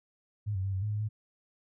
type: tone with pitch steps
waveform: sine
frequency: 104.5 / 94.4 / 97.6 / 94.7 / 105.7 / 104.9 / 107.4 Hz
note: G#2 / F#2 / G2 / F#2 / G#2 / G#2 / A2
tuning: +11 / +35 / -7 / +41 / +31 / +18 / -41 cents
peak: -29 dBFS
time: 0.46-1.09 s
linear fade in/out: 20 ms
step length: 90 ms
effects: none